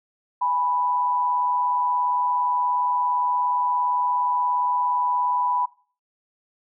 sine tone pair together, 830.6 / 987.8 Hz, G#5 / B5, 0 / 0 cents, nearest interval minor third, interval 300 cents, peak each -29 / -20 dBFS, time 0.41-5.66 s, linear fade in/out 10 ms, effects noise-tail reverb RT60 0.4 s tail -20 dB re dry

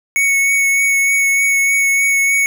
square tone with vibrato, 2217 Hz, C#7, in tune, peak -12 dBFS, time 0.16-2.46 s, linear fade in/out 0 ms, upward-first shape triangle, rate 3.3 Hz, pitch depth 15 cents each way, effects none

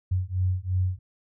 sine beating tone pair, 90.8 / 93.7 Hz, F#2 / F#2, -32 / +22 cents, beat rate 2.9 Hz, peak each -26 dBFS, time 0.11-0.99 s, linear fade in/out 10 ms, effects none

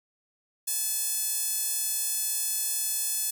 sawtooth tone with high-pass filter, 861 Hz, A5, 38 cents flat, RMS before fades -29 dBFS, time 0.67-3.31 s, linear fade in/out 10 ms, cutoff 8700 Hz, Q 1.1, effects none

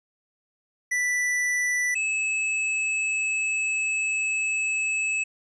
square tone pair in turn, 1975.5 / 2599 Hz, B6 / E7, 0 / -25 cents, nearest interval perfect fourth, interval 475 cents, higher second, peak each -23 / -24 dBFS, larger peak first, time 0.91-1.95 / 1.95-5.24 s, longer second, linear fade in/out 10 ms, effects resampled to 22050 Hz

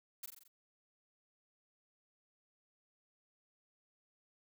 blue noise with echo, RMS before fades -45 dBFS, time 0.23-0.26 s, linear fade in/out 5 ms, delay 44 ms, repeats 5, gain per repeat -4 dB, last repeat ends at 0.48 s, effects none

